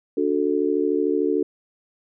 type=chord; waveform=sine; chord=D major; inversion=none; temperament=just; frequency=293.7 / 367.1 / 440.5 Hz; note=D4 / F#4 / A4; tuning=0 / -14 / +2 cents; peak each=-23 dBFS; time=0.17-1.43 s; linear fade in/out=5 ms; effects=none